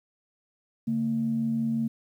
sine tone pair together, 142.23 / 227.8 Hz, C#3 / A#3, +45 / -40 cents, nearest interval minor sixth, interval 815 cents, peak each -33 / -24 dBFS, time 0.87-1.88 s, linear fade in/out 10 ms, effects tanh soft clip ceiling -17 dBFS + 10-bit

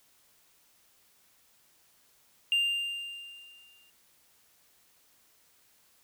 triangle tone with exponential decay, 2795 Hz, F7, 1 cent sharp, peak -20 dBFS, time 2.52-3.9 s, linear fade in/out 1 ms, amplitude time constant 300 ms, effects tanh soft clip ceiling -16 dBFS + white hiss -65 dBFS RMS until 6.03 s

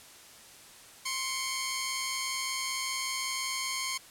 10% pulse tone pair together, 1051.9 / 2229 Hz, C6 / C#7, +9 / +9 cents, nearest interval octave + minor second, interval 1300 cents, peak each -25 dBFS, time 1.05-3.98 s, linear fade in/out 10 ms, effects white hiss -52 dBFS RMS until 4.1 s + low-pass 11000 Hz 12 dB/octave

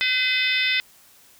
harmonic tone, 509 Hz, C5, 48 cents flat, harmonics 3 / 4 / 5 / 6 / 7 / 8 / 9 / 10, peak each -30 / -23 / -25 / -32 / -25 / -35 / -38 / -32 dBFS, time 0.01-0.8 s, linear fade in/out 0 ms, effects white hiss -53 dBFS RMS until 1.39 s

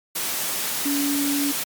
sine tone in noise, 284 Hz, C#4, 42 cents sharp, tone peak -21 dBFS, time 0.85-1.52 s, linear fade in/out 10 ms, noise white, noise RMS -26 dBFS, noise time 0.15-1.64 s, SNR +2 dB, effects high-pass 150 Hz 12 dB/octave + MP3 96 kbps

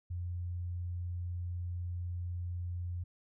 sine tone, 88 Hz, F2, 14 cents sharp, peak -35 dBFS, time 0.1-3.04 s, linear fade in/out 10 ms, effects none

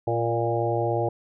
harmonic tone with a mistuned harmonic, 116.54 Hz, A#2, in tune, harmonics 1 / 3 / 4 / 5 / 6 / 7, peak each -28 / -28 / -29 / -29 / -31 / -30 dBFS, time 0.07-1.09 s, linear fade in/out 5 ms, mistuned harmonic 5, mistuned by +17 cents, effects none

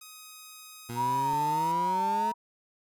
5% pulse tone, 1257 Hz, D#6, 17 cents sharp, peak -34 dBFS, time 0.01-1.72 s, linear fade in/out 5 ms
20% pulse exponential sweep, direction up, 117.4 to 220 Hz, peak -30 dBFS, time 0.89-2.32 s, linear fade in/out 5 ms
sine tone with vibrato, 932.3 Hz, A#5, in tune, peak -25 dBFS, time 0.95-2.34 s, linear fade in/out 50 ms, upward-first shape sine, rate 1.5 Hz, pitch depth 82 cents each way
click, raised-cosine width 3 ms, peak -34 dBFS, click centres 1.335 s
effects none

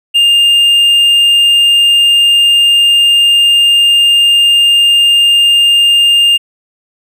triangle tone, 2809 Hz, F7, 9 cents sharp, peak -3 dBFS, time 0.14-6.38 s, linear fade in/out 20 ms, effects none

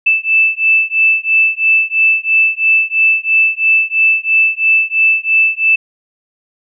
sine beating tone pair, 2637 / 2640 Hz, E7 / E7, 0 / +2 cents, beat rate 3 Hz, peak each -12 dBFS, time 0.06-5.76 s, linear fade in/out 10 ms, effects none

